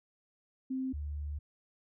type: tone pair in turn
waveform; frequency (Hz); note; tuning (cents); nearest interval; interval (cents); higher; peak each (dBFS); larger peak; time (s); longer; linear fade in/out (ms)
sine; 261.6 / 73.41; C4 / D2; 0 / 0; octave + minor seventh; 2200; first; -32 / -35; first; 0.7-0.93 / 0.93-1.39; second; 10
effects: none

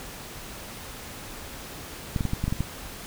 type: clicks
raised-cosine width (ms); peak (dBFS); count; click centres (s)
5; -13; 8; 2.162 / 2.208 / 2.253 / 2.334 / 2.44 / 2.48 / 2.525 / 2.606
effects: pink hiss -40 dBFS RMS until 3.06 s

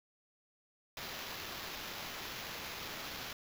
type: noise with sample-and-hold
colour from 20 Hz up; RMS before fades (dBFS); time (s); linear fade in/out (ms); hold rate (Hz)
blue; -44; 0.97-3.33; 2; 8820
effects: none

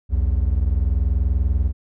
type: tone pair together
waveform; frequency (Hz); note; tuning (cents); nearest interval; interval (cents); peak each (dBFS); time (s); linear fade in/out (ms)
triangle; 60.71 / 81.1; B1 / E2; -29 / -28; perfect fourth; 501; -16 / -19; 0.09-1.73; 50
effects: none

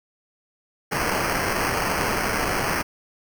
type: noise with sample-and-hold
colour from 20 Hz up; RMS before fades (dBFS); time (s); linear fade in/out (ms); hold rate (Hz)
blue; -24; 0.91-2.83; 20; 3675
effects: none

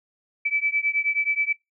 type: beating tone pair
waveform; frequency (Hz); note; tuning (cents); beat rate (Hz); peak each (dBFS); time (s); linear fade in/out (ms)
sine; 2304 / 2313.4; D7 / D7; -34 / -27; 9.4; -24; 0.45-1.53; 10
effects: noise-tail reverb RT60 0.2 s tail -23 dB re dry

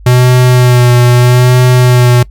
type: tone with vibrato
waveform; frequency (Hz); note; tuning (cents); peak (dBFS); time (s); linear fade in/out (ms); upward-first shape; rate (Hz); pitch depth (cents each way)
square; 124; B2; +7; -4; 0.06-2.23; 5; sine; 0.79; 25
effects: noise-tail reverb RT60 0.1 s tail -22 dB re dry + added 50 Hz sine -29 dBFS peak until 2.3 s

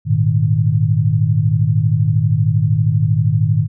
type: chord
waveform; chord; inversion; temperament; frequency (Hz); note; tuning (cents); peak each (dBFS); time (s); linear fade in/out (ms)
sine; Ab suspended second; none; equal with one note detuned; 103.83 / 116.54 / 153.42; Ab2 / Bb2 / Eb3; 0 / 0 / -24; -16; 0.05-3.68; 50
effects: none

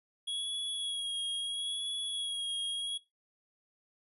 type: tone with vibrato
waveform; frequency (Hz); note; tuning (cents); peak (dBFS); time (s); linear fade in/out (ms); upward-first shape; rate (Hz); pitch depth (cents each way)
square; 3324; G#7; +1; -34; 0.27-2.98; 10; sine; 0.75; 30
effects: noise-tail reverb RT60 0.2 s tail -17 dB re dry + resampled to 32000 Hz

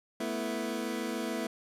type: chord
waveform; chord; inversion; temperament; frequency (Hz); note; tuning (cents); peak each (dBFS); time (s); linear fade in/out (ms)
25% pulse; A suspended second; none; equal; 220 / 246.9 / 329.6; A3 / B3 / E4; 0 / 0 / 0; -33; 0.2-1.47; 5
effects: resampled to 32000 Hz

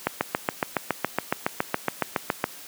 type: click train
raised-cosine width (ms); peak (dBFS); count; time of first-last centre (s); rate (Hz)
0.5; -6; 18; 0.07-2.441; 7.17
effects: white hiss -43 dBFS RMS until 2.67 s + high-pass 150 Hz 12 dB/octave

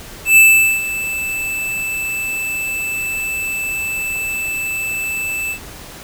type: tone with ADSR envelope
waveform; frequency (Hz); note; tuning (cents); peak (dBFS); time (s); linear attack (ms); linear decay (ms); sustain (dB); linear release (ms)
square; 2637; E7; 0; -5; 0.25-5.59; 120; 440; -15; 82
effects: pink hiss -35 dBFS RMS until 6.03 s

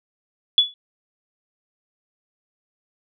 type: tone with exponential decay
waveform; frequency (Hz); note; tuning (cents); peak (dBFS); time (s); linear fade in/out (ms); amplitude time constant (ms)
sine; 3421; A7; -49; -7; 0.58-0.74; 1; 33
effects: none

